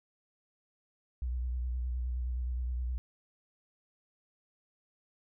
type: tone with vibrato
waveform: sine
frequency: 61.7 Hz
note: B1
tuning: 1 cent flat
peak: -31 dBFS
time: 1.22-2.98 s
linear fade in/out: 0 ms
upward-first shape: square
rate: 9.6 Hz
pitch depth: 36 cents each way
effects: none